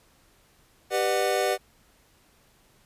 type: chord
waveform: square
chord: G major seventh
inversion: none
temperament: equal with one note detuned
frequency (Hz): 392 / 493.9 / 602.1 / 740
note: G4 / B4 / D5 / F#5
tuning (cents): 0 / 0 / +43 / 0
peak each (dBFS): -29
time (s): 0.9-1.58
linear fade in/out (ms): 50
effects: pink hiss -61 dBFS RMS until 2.85 s + resampled to 32000 Hz